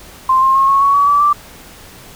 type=tone with pitch steps; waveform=sine; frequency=1046.5 / 1063.6 / 1080.9 / 1098.5 / 1116.4 / 1134.6 / 1153.1 / 1171.9 Hz; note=C6 / C6 / C#6 / C#6 / C#6 / C#6 / D6 / D6; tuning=0 / +28 / -44 / -16 / +12 / +40 / -32 / -4 cents; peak=-8 dBFS; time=0.29-1.33 s; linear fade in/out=5 ms; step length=130 ms; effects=pink hiss -38 dBFS RMS until 2.15 s